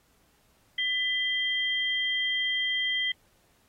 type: tone pair together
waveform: sine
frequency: 2000 / 3180 Hz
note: B6 / G7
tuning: +21 / +24 cents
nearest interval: minor sixth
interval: 803 cents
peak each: -28 dBFS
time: 0.78-3.12 s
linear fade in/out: 5 ms
effects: pink hiss -66 dBFS RMS until 3.68 s + AAC 48 kbps